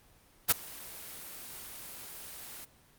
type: noise with ADSR envelope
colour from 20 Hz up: white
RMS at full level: -21 dBFS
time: 0.48-2.65 s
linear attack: 31 ms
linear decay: 17 ms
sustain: -24 dB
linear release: 7 ms
effects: pink hiss -62 dBFS RMS until 2.98 s + Opus 24 kbps